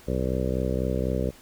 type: harmonic tone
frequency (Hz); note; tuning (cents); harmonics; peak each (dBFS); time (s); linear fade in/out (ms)
64; C2; -38; 1 / 2 / 3 / 4 / 5 / 6 / 7 / 8 / 9; -29 / -31 / -31 / -34 / -36 / -35 / -33 / -33 / -35; 0.07-1.31; 20
effects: pink hiss -51 dBFS RMS until 1.41 s